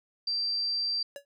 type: tone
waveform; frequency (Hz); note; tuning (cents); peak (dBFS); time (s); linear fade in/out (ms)
sine; 4699; D8; 0; -27; 0.27-1.03; 5
type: tone with exponential decay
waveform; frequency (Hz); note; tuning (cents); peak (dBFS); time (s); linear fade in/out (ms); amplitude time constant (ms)
square; 565; C#5; +33; -35; 1.16-1.25; 1; 19
effects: none